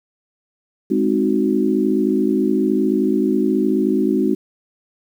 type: chord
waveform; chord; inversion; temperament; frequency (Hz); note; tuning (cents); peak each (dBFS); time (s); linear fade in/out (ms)
sine; Ab dominant seventh; none; equal; 207.7 / 261.6 / 311.1 / 370; Ab3 / C4 / Eb4 / Gb4; 0 / 0 / 0 / 0; -20; 0.9-4.35; 10
effects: 8-bit